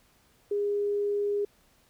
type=tone; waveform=sine; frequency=408.8 Hz; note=G#4; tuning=27 cents flat; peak=-25 dBFS; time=0.51-1.45 s; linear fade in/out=5 ms; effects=pink hiss -64 dBFS RMS until 1.89 s